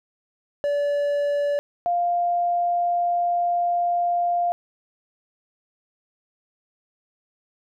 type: tone pair in turn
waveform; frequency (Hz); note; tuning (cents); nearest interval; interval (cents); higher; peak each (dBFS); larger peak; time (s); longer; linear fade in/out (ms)
triangle / sine; 576 / 699.1; D5 / F5; -34 / +2; minor third; 336; second; -18 / -19; first; 0.64-1.59 / 1.86-4.52; second; 0
effects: none